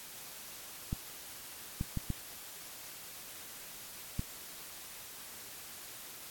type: clicks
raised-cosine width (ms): 5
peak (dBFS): -21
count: 5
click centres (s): 0.929 / 1.811 / 1.973 / 2.103 / 4.194
effects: white hiss -48 dBFS RMS until 6.3 s + AAC 64 kbps